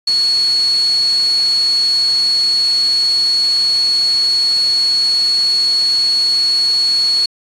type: tone in noise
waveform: sine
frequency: 4368 Hz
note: C#8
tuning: 26 cents flat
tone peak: -11 dBFS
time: 0.07-7.26 s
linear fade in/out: 5 ms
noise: white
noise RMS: -29 dBFS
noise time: 0.07-7.26 s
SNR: +15 dB
effects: resampled to 24000 Hz